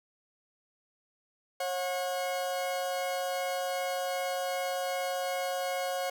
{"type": "tone pair together", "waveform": "40% pulse", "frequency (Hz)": [544, 726.2], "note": ["C#5", "F#5"], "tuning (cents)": [-33, -33], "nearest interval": "perfect fourth", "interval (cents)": 500, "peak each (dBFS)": [-32, -33], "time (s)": [1.6, 6.1], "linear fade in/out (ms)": 5, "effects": []}